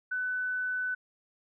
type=tone; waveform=sine; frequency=1500 Hz; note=F#6; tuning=23 cents sharp; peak=-29 dBFS; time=0.11-0.95 s; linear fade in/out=10 ms; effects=none